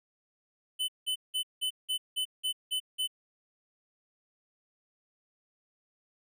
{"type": "tone bursts", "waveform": "square", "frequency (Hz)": 3022, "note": "F#7", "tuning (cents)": 36, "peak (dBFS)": -29, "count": 9, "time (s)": [0.79, 3.076], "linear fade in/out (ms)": 20, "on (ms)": 94, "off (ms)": 180, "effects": []}